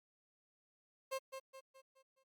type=tone with echo; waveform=30% pulse; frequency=532 Hz; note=C5; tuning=29 cents sharp; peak=-35 dBFS; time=1.11-1.19 s; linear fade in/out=20 ms; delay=210 ms; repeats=5; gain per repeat=-7 dB; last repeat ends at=2.24 s; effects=Opus 48 kbps